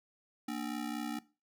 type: ring-modulated tone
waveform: square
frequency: 263.1 Hz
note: C4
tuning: 10 cents sharp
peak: -33 dBFS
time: 0.48-1.19 s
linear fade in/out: 5 ms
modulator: 32.2 Hz
effects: noise-tail reverb RT60 0.3 s tail -19 dB re dry